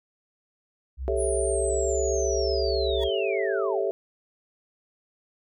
sine tone, 65.41 Hz, C2, in tune, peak -29 dBFS, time 0.97-3.1 s, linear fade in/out 50 ms
sine chord, A dominant seventh, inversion third, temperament equal, 392 / 440 / 554.4 / 659.3 Hz, G4 / A4 / C#5 / E5, 0 / 0 / 0 / 0 cents, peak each -27 / -29 / -31 / -30 dBFS, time 1.08-3.91 s, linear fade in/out 0 ms
sine linear sweep, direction down, 9956 to 490.2 Hz, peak -32 dBFS, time 1.16-3.84 s, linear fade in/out 50 ms
35% pulse tone with exponential growth, 929 Hz, A#5, 6 cents flat, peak -33 dBFS, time 2.95-3.04 s, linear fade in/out 5 ms, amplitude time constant 19 ms
effects none

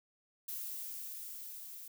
violet noise with level ramp, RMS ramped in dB -41 to -49 dBFS, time 0.48-1.88 s, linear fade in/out 5 ms, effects none

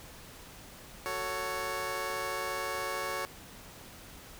15% pulse chord, F# minor, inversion none, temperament just, 370 / 444 / 555 Hz, F#4 / A4 / C#5, 0 / +16 / +2 cents, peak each -34 / -33 / -30 dBFS, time 1.06-3.25 s, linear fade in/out 0 ms, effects pink hiss -50 dBFS RMS until 4.39 s

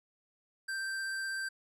square tone with vibrato, 1568 Hz, G6, in tune, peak -35 dBFS, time 0.68-1.49 s, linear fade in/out 10 ms, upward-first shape triangle, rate 16 Hz, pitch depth 9 cents each way, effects low-pass 11000 Hz 12 dB/octave

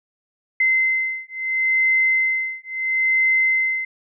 sine beating tone pair, 2065 / 2065.74 Hz, C7 / C7, -23 / -23 cents, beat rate 0.74 Hz, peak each -20 dBFS, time 0.6-3.85 s, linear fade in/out 5 ms, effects none

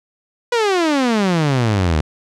sawtooth exponential sweep, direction down, 493.9 to 73 Hz, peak -10 dBFS, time 0.52-2.01 s, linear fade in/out 5 ms, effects low-pass 6000 Hz 12 dB/octave

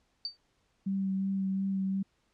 sine tone with exponential decay, 4600 Hz, D8, 37 cents flat, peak -28 dBFS, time 0.25-0.37 s, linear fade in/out 1 ms, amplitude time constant 26 ms
sine tone with vibrato, 193.1 Hz, G3, 26 cents flat, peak -28 dBFS, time 0.86-2.03 s, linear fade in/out 10 ms, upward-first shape sine, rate 2.8 Hz, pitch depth 15 cents each way
effects pink hiss -73 dBFS RMS until 2.33 s + low-pass 7000 Hz 12 dB/octave

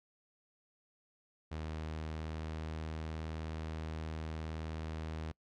sawtooth tone with pitch glide, 78.4 to 79.22 Hz, D#2 to D#2, +14 to +32 cents, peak -35 dBFS, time 1.51-5.32 s, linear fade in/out 10 ms, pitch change +18 cents, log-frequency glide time 1.63-3.1 s, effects noise-tail reverb RT60 0.1 s tail -26 dB re dry + low-pass 5000 Hz 12 dB/octave

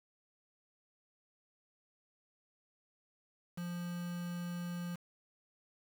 triangle tone with quantisation, 174.61 Hz, F3, in tune, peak -36 dBFS, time 3.57-4.96 s, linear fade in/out 10 ms, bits 8, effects none

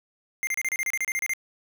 square tone bursts, 2100 Hz, C7, 6 cents sharp, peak -25 dBFS, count 13, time 0.43-1.335 s, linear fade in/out 0 ms, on 41 ms, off 31 ms, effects none

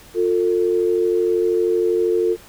sine tone pair together, 355.2 / 448 Hz, F4 / A4, +29 / +31 cents, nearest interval major third, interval 402 cents, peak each -18 dBFS, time 0.14-2.37 s, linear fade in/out 50 ms, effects pink hiss -45 dBFS RMS until 2.48 s

